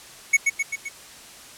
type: tone with echo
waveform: square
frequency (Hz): 2217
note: C#7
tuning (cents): 0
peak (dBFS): -13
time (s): 0.33-0.37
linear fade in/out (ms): 10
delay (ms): 130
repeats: 4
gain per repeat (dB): -4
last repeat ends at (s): 0.89
effects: white hiss -44 dBFS RMS until 1.57 s + low-pass 10000 Hz 12 dB/octave